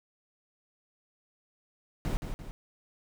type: noise with echo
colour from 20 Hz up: brown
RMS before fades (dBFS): -30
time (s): 2.05-2.17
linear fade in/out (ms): 0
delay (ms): 170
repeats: 2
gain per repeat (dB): -6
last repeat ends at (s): 2.51
effects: none